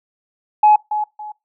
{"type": "tone with echo", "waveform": "sine", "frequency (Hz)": 846, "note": "G#5", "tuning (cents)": 32, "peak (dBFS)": -6, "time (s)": [0.63, 0.76], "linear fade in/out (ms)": 5, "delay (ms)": 280, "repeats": 2, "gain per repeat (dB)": -11, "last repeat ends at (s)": 1.32, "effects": ["noise-tail reverb RT60 0.2 s tail -23 dB re dry", "tanh soft clip ceiling -3 dBFS"]}